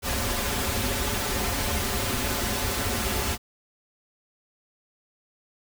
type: noise with comb filter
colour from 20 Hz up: pink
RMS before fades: -27 dBFS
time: 0.02-3.38 s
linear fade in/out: 50 ms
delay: 6.3 ms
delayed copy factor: -0.9
effects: none